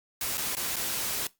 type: noise with dropouts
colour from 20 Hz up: white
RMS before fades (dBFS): -31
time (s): 0.21-1.27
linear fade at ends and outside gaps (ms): 2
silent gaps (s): 0.373-0.378 / 0.552-0.568 / 0.759-0.765
effects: noise-tail reverb RT60 0.2 s tail -20 dB re dry + Opus 48 kbps